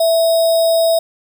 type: tone with sample-and-hold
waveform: sine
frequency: 659.3 Hz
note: E5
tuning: in tune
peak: -10 dBFS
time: 0-0.99 s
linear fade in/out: 5 ms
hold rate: 4410 Hz
effects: none